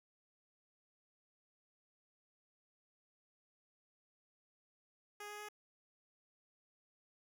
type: tone with pitch steps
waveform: 10% pulse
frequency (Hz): 413.9 / 416.5 / 419.2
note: G#4 / G#4 / G#4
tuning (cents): -6 / +5 / +16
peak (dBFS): -38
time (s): 5.2-5.488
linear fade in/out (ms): 5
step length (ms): 96
effects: none